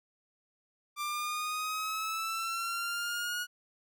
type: linear sweep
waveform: sawtooth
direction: up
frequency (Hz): 1179 to 1454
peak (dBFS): -29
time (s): 0.96-3.47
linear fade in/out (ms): 50
effects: none